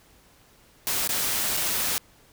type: noise with dropouts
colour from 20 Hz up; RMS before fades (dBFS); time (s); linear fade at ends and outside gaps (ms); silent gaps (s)
white; -26; 0.87-1.98; 0; 1.075-1.091 / 1.568-1.572
effects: pink hiss -57 dBFS RMS until 2.32 s